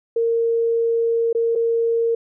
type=tone with dropouts; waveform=sine; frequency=461.2 Hz; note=A#4; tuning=19 cents flat; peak=-16 dBFS; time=0.16-2.15 s; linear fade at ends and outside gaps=5 ms; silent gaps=1.329-1.349 / 1.553-1.557 s; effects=none